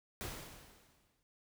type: noise with exponential decay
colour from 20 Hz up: pink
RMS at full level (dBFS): -41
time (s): 0.21-1.23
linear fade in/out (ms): 0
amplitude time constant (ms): 220
effects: none